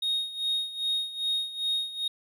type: tone with tremolo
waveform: triangle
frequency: 3729 Hz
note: A#7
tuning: in tune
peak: -22 dBFS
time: 0.02-2.08 s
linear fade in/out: 5 ms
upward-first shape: sine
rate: 2.5 Hz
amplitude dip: 80%
effects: tanh soft clip ceiling -18 dBFS